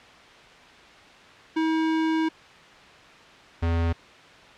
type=tone pair in turn; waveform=square; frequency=320 / 83.78 Hz; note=D#4 / E2; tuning=+49 / +29 cents; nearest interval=octave + major seventh; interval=2320 cents; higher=first; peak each=-22 dBFS; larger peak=neither; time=1.56-2.29 / 3.62-3.93 s; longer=first; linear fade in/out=10 ms; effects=white hiss -48 dBFS RMS until 4.57 s + low-pass 3000 Hz 12 dB/octave